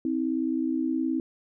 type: tone pair together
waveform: sine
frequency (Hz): 261.6 / 320.7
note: C4 / E4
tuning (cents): 0 / -48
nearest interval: major third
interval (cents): 352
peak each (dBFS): -27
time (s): 0.05-1.2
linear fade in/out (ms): 2
effects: none